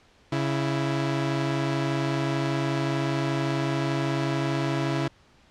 sawtooth tone pair together, 138.59 / 330.7 Hz, C#3 / E4, 0 / +6 cents, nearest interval octave + minor third, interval 1506 cents, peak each -22 / -24 dBFS, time 0.32-5.08 s, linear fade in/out 5 ms, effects pink hiss -58 dBFS RMS until 5.5 s + low-pass 5000 Hz 12 dB/octave

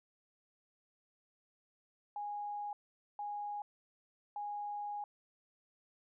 sine tone bursts at uneven times, 825 Hz, G#5, 12 cents flat, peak -38 dBFS, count 3, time 2.16-2.73 / 3.19-3.62 / 4.36-5.04 s, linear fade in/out 2 ms, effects none

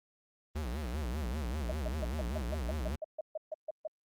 square tone with vibrato, 67.5 Hz, C#2, 45 cents flat, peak -34 dBFS, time 0.55-2.96 s, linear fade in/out 10 ms, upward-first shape sine, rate 5.1 Hz, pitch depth 270 cents each way
sine tone bursts, 624 Hz, D#5, 5 cents sharp, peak -34 dBFS, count 14, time 1.69-3.874 s, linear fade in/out 5 ms, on 26 ms, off 140 ms
effects Opus 24 kbps

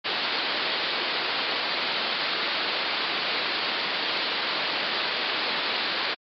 white low-pass noise, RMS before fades -27 dBFS, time 0.04-6.15 s, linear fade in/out 20 ms, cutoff 4700 Hz, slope 96 dB/octave, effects high-pass 300 Hz 12 dB/octave + MP3 48 kbps

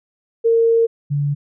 sine tone pair in turn, 458.5 / 143.92 Hz, A#4 / D3, -29 / -35 cents, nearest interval octave + minor sixth, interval 2006 cents, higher first, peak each -11 / -16 dBFS, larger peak first, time 0.44-0.87 / 1.1-1.35 s, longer first, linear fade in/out 20 ms, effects none

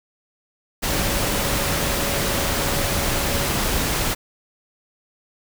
sine tone in noise, 561 Hz, C#5, 21 cents sharp, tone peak -31 dBFS, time 0.88-3.5 s, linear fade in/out 20 ms, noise pink, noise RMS -22 dBFS, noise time 0.82-4.15 s, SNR -12 dB, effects none

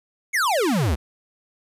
square exponential sweep, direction down, 2290 to 62.7 Hz, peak -19 dBFS, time 0.33-0.96 s, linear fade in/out 20 ms, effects resampled to 32000 Hz + 9-bit

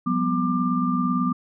sine tone cluster, 180.2 / 198.3 / 248.5 / 1191 Hz, F#3 / G3 / B3 / D6, -45 / +20 / +11 / +24 cents, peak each -25 / -30 / -23 / -26 dBFS, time 0.06-1.33 s, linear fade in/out 10 ms, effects none

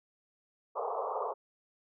pink band-pass noise, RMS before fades -35 dBFS, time 0.75-1.34 s, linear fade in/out 20 ms, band 420 to 1200 Hz, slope 96 dB/octave, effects none

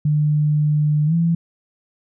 sine tone with pitch glide, 150 to 167.4 Hz, D3 to E3, +37 to +27 cents, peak -14 dBFS, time 0.05-1.35 s, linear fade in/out 5 ms, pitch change +190 cents, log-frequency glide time 1.06-1.14 s, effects none

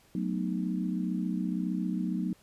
sine chord, B dominant seventh, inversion second, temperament equal with one note detuned, 185 / 220 / 246.9 / 308.1 Hz, F#3 / A3 / B3 / D#4, 0 / 0 / 0 / -17 cents, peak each -31 / -36 / -35 / -36 dBFS, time 0.15-2.33 s, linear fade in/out 2 ms, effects pink hiss -62 dBFS RMS until 2.42 s + resampled to 32000 Hz

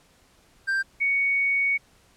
triangle / sine tone pair in turn, 1577 / 2230 Hz, G6 / C#7, +10 / +10 cents, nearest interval tritone, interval 600 cents, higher second, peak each -20 dBFS, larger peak neither, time 0.67-0.83 / 1-1.78 s, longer second, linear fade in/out 20 ms, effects pink hiss -59 dBFS RMS until 2.16 s + low-pass 11000 Hz 12 dB/octave

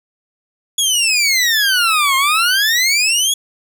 20% pulse exponential two-way sweep, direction down then up, 3395 to 1056 to 3395 Hz, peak -7 dBFS, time 0.78-3.34 s, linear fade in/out 5 ms, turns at 2.16 s, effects none

